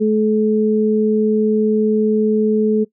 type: tone pair together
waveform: sine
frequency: 215 / 430 Hz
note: A3 / A4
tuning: -40 / -40 cents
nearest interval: octave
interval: 1200 cents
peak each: -15 dBFS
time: 0-2.85 s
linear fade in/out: 20 ms
effects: noise-tail reverb RT60 0.1 s tail -21 dB re dry